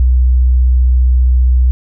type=tone with vibrato; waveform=sine; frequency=62.6 Hz; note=B1; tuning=24 cents sharp; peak=-6 dBFS; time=0-1.71 s; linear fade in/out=0 ms; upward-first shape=sine; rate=15 Hz; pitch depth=11 cents each way; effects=none